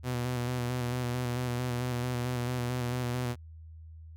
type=tone with vibrato; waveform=sawtooth; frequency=123.47 Hz; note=B2; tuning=in tune; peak=-26 dBFS; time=0.03-3.36 s; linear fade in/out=50 ms; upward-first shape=square; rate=4.5 Hz; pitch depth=28 cents each way; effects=added 80 Hz sine -45 dBFS peak until 4.16 s